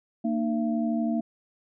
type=tone cluster; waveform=sine; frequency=230.6 / 302.8 / 675 Hz; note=A#3 / D#4 / E5; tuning=-19 / -47 / +41 cents; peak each=-25 / -30 / -33 dBFS; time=0.24-1.21 s; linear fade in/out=10 ms; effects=none